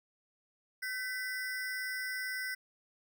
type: ring-modulated tone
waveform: square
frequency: 1760 Hz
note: A6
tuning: in tune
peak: -33 dBFS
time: 0.82-2.55 s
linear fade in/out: 10 ms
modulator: 231 Hz
effects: none